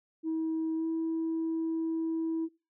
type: tone with pitch glide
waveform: sine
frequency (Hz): 321.1 to 325.4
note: E4 to E4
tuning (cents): -45 to -22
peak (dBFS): -27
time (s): 0.23-2.49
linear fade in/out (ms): 50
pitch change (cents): +23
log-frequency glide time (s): 0.75-0.86
effects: noise-tail reverb RT60 0.3 s tail -22 dB re dry + tanh soft clip ceiling -26 dBFS